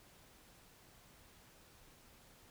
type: silence
effects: pink hiss -63 dBFS RMS until 2.5 s